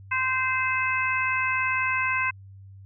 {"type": "harmonic tone", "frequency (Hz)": 518, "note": "C5", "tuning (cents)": -17, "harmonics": [2, 3, 4, 5], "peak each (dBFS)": [-28, -28, -28, -28], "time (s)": [0.11, 2.31], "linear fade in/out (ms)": 10, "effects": ["added 97 Hz sine -43 dBFS peak until 2.85 s"]}